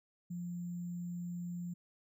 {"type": "tone with sample-and-hold", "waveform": "sine", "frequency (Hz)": 174.61, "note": "F3", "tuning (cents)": 0, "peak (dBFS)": -38, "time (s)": [0.3, 1.74], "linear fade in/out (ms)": 10, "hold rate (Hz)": 7350, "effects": []}